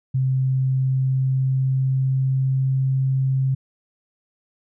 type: tone with pitch glide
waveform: sine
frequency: 131.3 to 132.98 Hz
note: C3 to C3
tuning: +6 to +28 cents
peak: -17 dBFS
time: 0.14-3.55 s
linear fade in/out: 10 ms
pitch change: +22 cents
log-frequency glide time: 0.28-2.88 s
effects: none

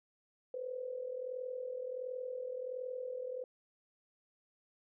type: tone with amplitude modulation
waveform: sine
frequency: 506 Hz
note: B4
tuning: 42 cents sharp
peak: -35 dBFS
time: 0.54-3.44 s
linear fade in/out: 2 ms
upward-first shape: sine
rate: 41.4 Hz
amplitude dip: 70%
effects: none

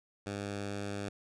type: tone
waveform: 10% pulse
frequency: 101 Hz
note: G#2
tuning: 48 cents flat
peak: -28 dBFS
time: 0.26-1.09 s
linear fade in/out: 5 ms
effects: resampled to 22050 Hz

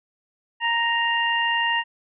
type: harmonic tone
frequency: 932.3 Hz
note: A#5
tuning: in tune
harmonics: 1 / 2 / 3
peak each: -24 / -23 / -25 dBFS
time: 0.6-1.84 s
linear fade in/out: 50 ms
effects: none

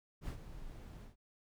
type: noise with ADSR envelope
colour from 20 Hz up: brown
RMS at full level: -38 dBFS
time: 0.21-1.16 s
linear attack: 71 ms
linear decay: 87 ms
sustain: -11 dB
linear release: 130 ms
effects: none

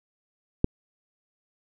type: click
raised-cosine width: 3 ms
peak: -6 dBFS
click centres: 0.644 s
effects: none

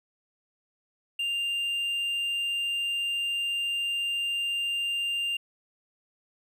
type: tone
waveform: triangle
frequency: 2794 Hz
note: F7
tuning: in tune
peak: -25 dBFS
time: 1.19-5.37 s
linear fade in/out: 5 ms
effects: none

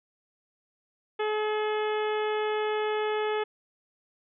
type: harmonic tone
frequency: 426.7 Hz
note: G#4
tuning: 47 cents sharp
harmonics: 1 / 2 / 3 / 4 / 5 / 6 / 7 / 8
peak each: -27 / -33 / -37 / -39 / -41 / -43 / -44 / -45 dBFS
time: 1.19-3.44 s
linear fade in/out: 10 ms
effects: none

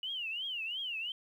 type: tone with vibrato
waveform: sine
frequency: 2900 Hz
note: F#7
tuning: 35 cents flat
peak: -35 dBFS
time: 0.03-1.12 s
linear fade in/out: 2 ms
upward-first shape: triangle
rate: 2.9 Hz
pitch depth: 230 cents each way
effects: 11-bit

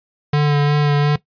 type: tone with vibrato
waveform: square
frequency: 146.4 Hz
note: D3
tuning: 5 cents flat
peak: -13 dBFS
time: 0.33-1.16 s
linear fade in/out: 5 ms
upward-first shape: sine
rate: 2.8 Hz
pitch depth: 19 cents each way
effects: noise-tail reverb RT60 0.1 s tail -17 dB re dry + resampled to 11025 Hz

